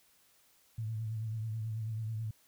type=tone with vibrato; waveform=sine; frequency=110.6 Hz; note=A2; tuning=9 cents sharp; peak=-34 dBFS; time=0.78-2.31 s; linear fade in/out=5 ms; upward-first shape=triangle; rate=9.2 Hz; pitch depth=60 cents each way; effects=white hiss -67 dBFS RMS until 2.47 s